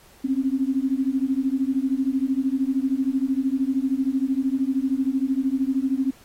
sine beating tone pair, 260.2 / 273.2 Hz, C4 / C#4, -9 / -25 cents, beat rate 13 Hz, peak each -23 dBFS, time 0.24-6.11 s, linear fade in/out 10 ms, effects pink hiss -53 dBFS RMS until 6.24 s + AAC 48 kbps

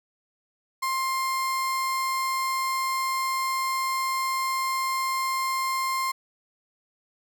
35% pulse tone, 1056 Hz, C6, 16 cents sharp, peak -23 dBFS, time 0.82-6.12 s, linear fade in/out 10 ms, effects none

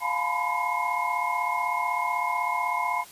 sine tone cluster, 703 / 860 / 977 / 1013 / 2155 Hz, F5 / A5 / B5 / B5 / C#7, +11 / -40 / -19 / +44 / -49 cents, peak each -33 / -32 / -30 / -28 / -32 dBFS, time 0-3.05 s, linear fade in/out 50 ms, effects white hiss -48 dBFS RMS until 3.11 s + resampled to 32000 Hz

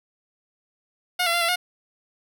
10% pulse tone with pitch steps, 720 / 679 / 693 / 676 / 718 Hz, F#5 / F5 / F5 / E5 / F5, -47 / -49 / -14 / +43 / +48 cents, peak -12 dBFS, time 1.19-1.56 s, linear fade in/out 10 ms, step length 74 ms, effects none

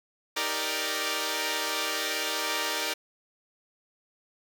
5% pulse chord, Eb major seventh, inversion none, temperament equal, 311.1 / 392 / 466.2 / 587.3 Hz, Eb4 / G4 / Bb4 / D5, 0 / 0 / 0 / 0 cents, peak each -24 / -24 / -21 / -21 dBFS, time 0.36-2.94 s, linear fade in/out 10 ms, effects none

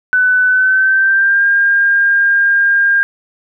sine tone with pitch glide, 1500 to 1607.7 Hz, F#6 to G6, +23 to +43 cents, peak -8 dBFS, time 0.13-3.03 s, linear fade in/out 0 ms, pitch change +120 cents, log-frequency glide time 0.46-1.45 s, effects none

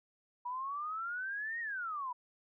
sine exponential two-way sweep, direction up then down, 963 to 1895 to 963 Hz, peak -36 dBFS, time 0.45-2.13 s, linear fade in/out 10 ms, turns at 1.6 s, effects none

